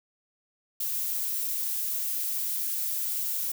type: noise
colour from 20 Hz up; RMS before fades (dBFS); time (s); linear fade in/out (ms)
violet; -30; 0.8-3.52; 5
effects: none